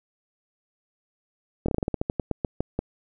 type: slowing click train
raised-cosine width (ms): 2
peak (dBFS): -11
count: 15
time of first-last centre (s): 1.66-2.79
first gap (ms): 24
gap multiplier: 1.17
effects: none